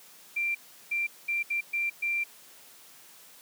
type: tone bursts at uneven times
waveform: sine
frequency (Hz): 2364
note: D7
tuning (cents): +11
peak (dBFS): -26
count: 6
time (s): 0.36-0.55 / 0.91-1.07 / 1.28-1.43 / 1.5-1.61 / 1.73-1.9 / 2.02-2.24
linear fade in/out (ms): 10
effects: white hiss -53 dBFS RMS until 3.41 s + high-pass 150 Hz 12 dB/octave